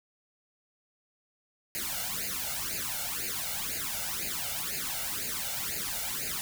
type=noise with flanger; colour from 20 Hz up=white; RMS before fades=-34 dBFS; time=1.75-6.41 s; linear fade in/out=0 ms; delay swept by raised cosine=0.43 to 1.43 ms; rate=2 Hz; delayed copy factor=+0.95; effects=none